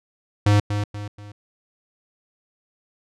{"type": "tone with echo", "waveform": "square", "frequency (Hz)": 103.3, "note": "G#2", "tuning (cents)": -9, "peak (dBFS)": -14, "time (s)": [0.46, 0.6], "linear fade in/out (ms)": 5, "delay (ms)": 240, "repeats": 3, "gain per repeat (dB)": -8, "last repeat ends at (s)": 1.32, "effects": ["low-pass 7000 Hz 12 dB/octave"]}